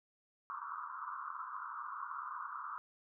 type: band-pass noise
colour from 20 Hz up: pink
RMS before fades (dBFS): -44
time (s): 0.5-2.78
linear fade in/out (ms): 0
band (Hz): 1000 to 1400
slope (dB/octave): 96
effects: none